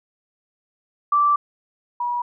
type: tone pair in turn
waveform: sine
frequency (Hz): 1168 / 966.1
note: D6 / B5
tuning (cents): -10 / -38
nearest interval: minor third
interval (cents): 328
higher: first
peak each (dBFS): -14 / -21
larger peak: first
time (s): 1.12-1.36 / 2-2.22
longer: first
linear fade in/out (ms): 5
effects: none